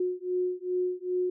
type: beating tone pair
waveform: sine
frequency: 361.8 / 364.3 Hz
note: F#4 / F#4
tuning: -39 / -27 cents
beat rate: 2.5 Hz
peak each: -30 dBFS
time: 0-1.3 s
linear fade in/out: 5 ms
effects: none